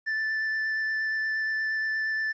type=tone with vibrato; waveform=triangle; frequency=1760 Hz; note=A6; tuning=in tune; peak=-24 dBFS; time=0.06-2.33 s; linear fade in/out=20 ms; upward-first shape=sine; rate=8.5 Hz; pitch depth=9 cents each way; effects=resampled to 16000 Hz + 11-bit